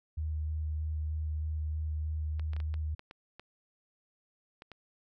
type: tone with vibrato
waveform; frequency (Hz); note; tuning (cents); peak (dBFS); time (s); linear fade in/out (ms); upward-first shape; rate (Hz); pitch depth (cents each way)
sine; 77.3; D#2; -11; -31; 0.17-2.95; 10; square; 3.2; 10
type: clicks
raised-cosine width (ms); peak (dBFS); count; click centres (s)
0.3; -31; 10; 2.396 / 2.534 / 2.565 / 2.602 / 2.741 / 2.994 / 3.111 / 3.396 / 4.621 / 4.717
effects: none